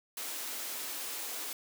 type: high-pass noise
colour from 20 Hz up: white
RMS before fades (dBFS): -39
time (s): 0.17-1.53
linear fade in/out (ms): 2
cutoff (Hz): 240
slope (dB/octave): 48
effects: none